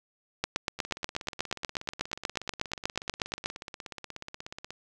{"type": "two click trains", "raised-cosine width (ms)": 0.2, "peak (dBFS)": [-22, -10], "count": [66, 26], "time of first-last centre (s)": [[0.79, 4.706], [0.44, 3.459]], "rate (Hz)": [16.6, 8.28], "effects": []}